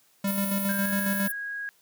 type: tone with tremolo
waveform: square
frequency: 198 Hz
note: G3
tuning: 18 cents sharp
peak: -25 dBFS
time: 0.24-1.28 s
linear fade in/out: 5 ms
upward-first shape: square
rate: 7.3 Hz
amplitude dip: 40%
type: high-pass noise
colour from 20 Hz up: white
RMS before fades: -33 dBFS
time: 0.27-1.32 s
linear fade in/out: 5 ms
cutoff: 9500 Hz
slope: 96 dB/octave
type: tone with pitch glide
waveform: sine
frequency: 1592 to 1646.2 Hz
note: G6 to G#6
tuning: +26 to -16 cents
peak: -31 dBFS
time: 0.69-1.69 s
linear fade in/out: 0 ms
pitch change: +58 cents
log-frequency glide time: 0.82-0.87 s
effects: white hiss -63 dBFS RMS until 1.81 s + high-pass 100 Hz 12 dB/octave